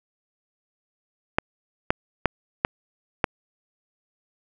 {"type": "clicks", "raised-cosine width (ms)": 0.5, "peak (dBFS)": -3, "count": 5, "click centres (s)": [1.385, 1.905, 2.257, 2.649, 3.242], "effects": []}